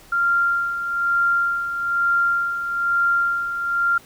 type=tone with tremolo; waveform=sine; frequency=1389 Hz; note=F6; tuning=10 cents flat; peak=-15 dBFS; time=0.12-3.98 s; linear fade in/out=5 ms; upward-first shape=sine; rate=1.1 Hz; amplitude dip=60%; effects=pink hiss -48 dBFS RMS until 4.05 s